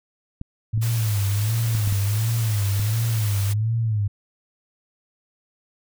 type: clicks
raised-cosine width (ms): 5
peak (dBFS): -19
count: 6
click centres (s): 0.414 / 0.777 / 1.751 / 1.875 / 1.925 / 2.796
type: tone with vibrato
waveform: sine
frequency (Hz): 107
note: A2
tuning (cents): -48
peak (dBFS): -19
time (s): 0.73-4.08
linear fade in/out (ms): 10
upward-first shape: sine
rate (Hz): 1.4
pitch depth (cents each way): 130
type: noise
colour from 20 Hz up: white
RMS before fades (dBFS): -33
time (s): 0.81-3.54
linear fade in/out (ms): 20
effects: none